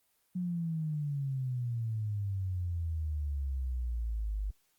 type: exponential sweep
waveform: sine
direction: down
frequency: 182.8 to 49 Hz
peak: -31 dBFS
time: 0.35-4.51 s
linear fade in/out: 10 ms
effects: white hiss -73 dBFS RMS until 4.78 s + Opus 24 kbps